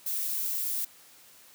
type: noise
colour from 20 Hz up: violet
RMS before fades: -31 dBFS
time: 0.06-0.85 s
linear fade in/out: 5 ms
effects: white hiss -55 dBFS RMS until 1.54 s + high-pass 100 Hz 12 dB/octave